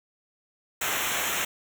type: noise with comb filter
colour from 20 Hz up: pink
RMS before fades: -28 dBFS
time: 0.81-1.45 s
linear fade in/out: 5 ms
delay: 0.21 ms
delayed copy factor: -0.95
effects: none